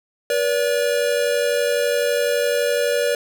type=tone pair together; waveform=square; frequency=482.6 / 574.5 Hz; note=B4 / D5; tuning=-40 / -38 cents; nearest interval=minor third; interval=302 cents; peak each=-21 dBFS; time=0.3-3.15 s; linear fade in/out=2 ms; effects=none